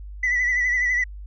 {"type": "tone with vibrato", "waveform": "sine", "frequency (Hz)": 1975.5, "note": "B6", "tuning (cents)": 0, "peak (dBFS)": -17, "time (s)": [0.23, 1.04], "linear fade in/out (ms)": 5, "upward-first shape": "sine", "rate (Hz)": 12, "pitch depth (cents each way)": 46, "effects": ["tanh soft clip ceiling -16 dBFS", "added 50 Hz sine -34 dBFS peak until 1.26 s"]}